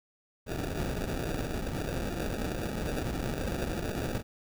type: noise with sample-and-hold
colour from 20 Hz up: pink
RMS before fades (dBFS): -33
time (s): 0.46-4.23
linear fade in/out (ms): 50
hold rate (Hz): 1050
effects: none